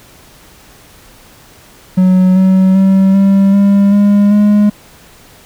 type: tone with pitch steps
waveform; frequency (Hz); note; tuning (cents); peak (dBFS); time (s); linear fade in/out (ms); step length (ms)
triangle; 185 / 188.56 / 192.19 / 195.89 / 199.66 / 203.5 / 207.4; F#3 / F#3 / G3 / G3 / G3 / G#3 / G#3; 0 / +33 / -34 / -1 / +32 / -35 / -2; -3; 1.97-4.7; 10; 390
effects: pink hiss -41 dBFS RMS until 5.45 s

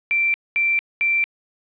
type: tone bursts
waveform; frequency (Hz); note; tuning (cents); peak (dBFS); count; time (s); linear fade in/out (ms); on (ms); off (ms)
sine; 2349; D7; 0; -16; 3; 0.11-1.24; 0; 230; 220
effects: resampled to 8000 Hz + 8-bit

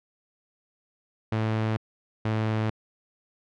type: tone pair in turn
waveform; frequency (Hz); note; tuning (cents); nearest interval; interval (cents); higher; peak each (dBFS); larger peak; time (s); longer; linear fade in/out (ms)
sawtooth; 110 / 109.41; A2 / A2; 0 / -9; unison; 9; first; -20; neither; 1.32-1.77 / 2.25-2.7; neither; 5
effects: low-pass 3000 Hz 12 dB/octave

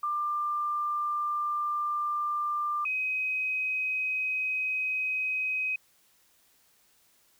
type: tone pair in turn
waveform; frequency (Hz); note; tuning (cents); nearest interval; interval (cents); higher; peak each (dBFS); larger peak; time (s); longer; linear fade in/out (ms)
sine; 1191 / 2524; D6 / D#7; +24 / +24; octave + minor second; 1300; second; -27; neither; 0.03-2.85 / 2.85-5.76; second; 5
effects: white hiss -65 dBFS RMS until 7.39 s

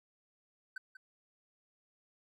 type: tone with echo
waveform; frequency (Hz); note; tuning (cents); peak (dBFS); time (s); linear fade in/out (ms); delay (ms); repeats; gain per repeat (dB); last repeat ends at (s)
triangle; 1531; G6; -41; -37; 0.76-0.78; 5; 190; 1; -11; 0.97
effects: none

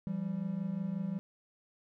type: tone pair together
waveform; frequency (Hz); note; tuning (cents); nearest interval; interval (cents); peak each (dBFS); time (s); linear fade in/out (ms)
triangle; 170 / 195.55; F3 / G3; -46 / -4; major second; 242; -35 / -33; 0.07-1.19; 0
effects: none

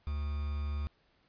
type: tone with quantisation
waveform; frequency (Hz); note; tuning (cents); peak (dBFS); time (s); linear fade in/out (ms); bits
triangle; 73; D2; -10; -30; 0.07-0.87; 0; 8
effects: pink hiss -70 dBFS RMS until 1.28 s + resampled to 11025 Hz

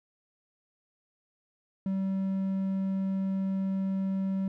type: tone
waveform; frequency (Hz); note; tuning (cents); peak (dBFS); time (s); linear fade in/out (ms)
triangle; 192.3; G3; -33; -25; 1.86-4.48; 2
effects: none

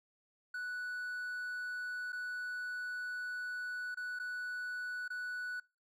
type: tone with dropouts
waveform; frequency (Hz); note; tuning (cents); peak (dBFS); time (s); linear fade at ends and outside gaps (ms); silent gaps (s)
triangle; 1480; F#6; 0; -36; 0.54-5.6; 5; 2.122-2.128 / 3.946-3.971 / 4.19-4.197 / 5.08-5.102
effects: noise-tail reverb RT60 0.3 s tail -25 dB re dry

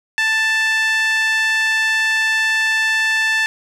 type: tone with band-pass filter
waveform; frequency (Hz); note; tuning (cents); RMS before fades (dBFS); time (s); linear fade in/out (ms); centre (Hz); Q
5% pulse; 882; A5; +4; -17; 0.18-3.46; 0; 1900; 3.2
effects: none

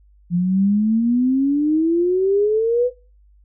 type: exponential sweep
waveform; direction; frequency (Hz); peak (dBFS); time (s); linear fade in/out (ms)
sine; up; 171.5 to 504; -14; 0.3-2.91; 50
effects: noise-tail reverb RT60 0.3 s tail -18 dB re dry + added 50 Hz sine -49 dBFS peak until 3.44 s

